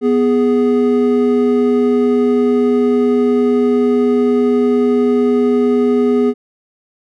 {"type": "tone pair together", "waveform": "triangle", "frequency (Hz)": [246.6, 414.7], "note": ["B3", "G#4"], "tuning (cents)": [-2, -3], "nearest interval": "major sixth", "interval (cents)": 899, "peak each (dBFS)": -11, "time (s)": [0.01, 6.34], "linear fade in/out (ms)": 50, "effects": []}